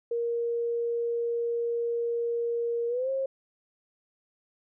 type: tone with pitch glide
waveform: sine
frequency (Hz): 469.4 to 536.1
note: A#4 to C5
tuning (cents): +12 to +42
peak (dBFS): -26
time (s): 0.11-3.26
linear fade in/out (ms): 5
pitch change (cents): +230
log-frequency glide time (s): 2.88-3.1
effects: none